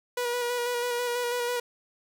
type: tone with vibrato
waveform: sawtooth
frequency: 484.9 Hz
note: B4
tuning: 32 cents flat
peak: -23 dBFS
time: 0.17-1.6 s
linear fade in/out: 5 ms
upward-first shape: square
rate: 6.1 Hz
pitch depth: 19 cents each way
effects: none